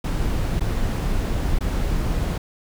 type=noise with dropouts; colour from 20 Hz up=brown; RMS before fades=-22 dBFS; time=0.04-2.38 s; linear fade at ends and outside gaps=5 ms; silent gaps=0.597-0.606 / 1.588-1.607 s; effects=none